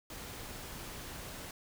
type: noise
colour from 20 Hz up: pink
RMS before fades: -45 dBFS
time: 0.1-1.51 s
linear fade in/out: 2 ms
effects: none